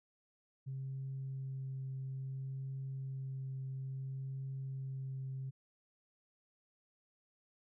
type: tone with vibrato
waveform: sine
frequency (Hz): 133.6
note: C3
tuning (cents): +36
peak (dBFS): -38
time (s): 0.66-5.51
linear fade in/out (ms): 20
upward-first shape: triangle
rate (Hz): 0.59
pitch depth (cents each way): 11
effects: tanh soft clip ceiling -35 dBFS